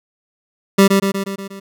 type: tone with echo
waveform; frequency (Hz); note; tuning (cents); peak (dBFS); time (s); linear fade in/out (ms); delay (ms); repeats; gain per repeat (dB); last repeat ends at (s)
25% pulse; 196; G3; 0; -3; 0.78-0.88; 10; 120; 6; -4; 1.6
effects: none